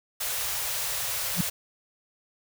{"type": "band-stop noise", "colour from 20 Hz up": "white", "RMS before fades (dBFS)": -30, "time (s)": [0.2, 1.5], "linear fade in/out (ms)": 10, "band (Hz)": [140, 450], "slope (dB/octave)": 48}
{"type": "tone with exponential growth", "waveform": "sine", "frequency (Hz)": 175.1, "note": "F3", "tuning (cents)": 5, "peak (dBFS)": -18, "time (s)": [1.34, 1.41], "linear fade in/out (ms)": 5, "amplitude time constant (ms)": 15}
{"effects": []}